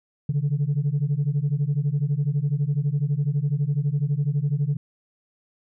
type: beating tone pair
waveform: sine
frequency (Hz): 138.4 / 150.4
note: C#3 / D3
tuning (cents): -2 / +42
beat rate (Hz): 12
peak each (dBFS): -22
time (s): 0.29-4.77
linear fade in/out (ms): 5
effects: tanh soft clip ceiling -16 dBFS